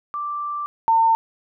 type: tone pair in turn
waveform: sine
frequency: 1174.7 / 904.7 Hz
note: D6 / A5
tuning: 0 / +48 cents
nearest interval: perfect fourth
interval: 452 cents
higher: first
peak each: -24 / -13 dBFS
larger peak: second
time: 0.14-0.66 / 0.88-1.15 s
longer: first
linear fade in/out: 0 ms
effects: none